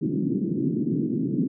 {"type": "band-pass noise", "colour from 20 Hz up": "white", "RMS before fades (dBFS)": -25, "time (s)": [0.01, 1.48], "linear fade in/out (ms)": 20, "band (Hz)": [140, 340], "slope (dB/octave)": 48, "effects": []}